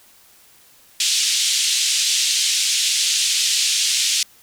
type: band-pass noise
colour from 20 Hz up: pink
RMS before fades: -19 dBFS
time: 1-4.23 s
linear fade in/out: 2 ms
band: 3000 to 8500 Hz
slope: 24 dB/octave
effects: white hiss -51 dBFS RMS until 4.42 s